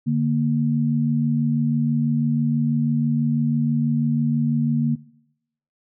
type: tone pair together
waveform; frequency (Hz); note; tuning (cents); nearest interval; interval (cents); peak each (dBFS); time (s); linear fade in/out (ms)
sine; 146.98 / 233.1; D3 / A#3; +2 / 0; minor sixth; 798; -21 / -20; 0.06-4.96; 20
effects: noise-tail reverb RT60 0.8 s tail -21 dB re dry